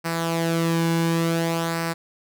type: tone with flanger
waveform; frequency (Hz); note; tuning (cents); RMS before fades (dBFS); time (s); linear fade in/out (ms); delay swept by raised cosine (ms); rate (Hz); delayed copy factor
sawtooth; 166.1; E3; +13; -23; 0.04-1.94; 20; 0.29 to 1.59; 0.56; -0.55
effects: none